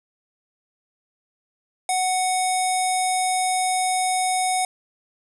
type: tone with low-pass filter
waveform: square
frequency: 740 Hz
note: F#5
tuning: in tune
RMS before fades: -22 dBFS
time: 1.89-4.65 s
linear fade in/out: 2 ms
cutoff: 9300 Hz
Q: 6.3
effects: none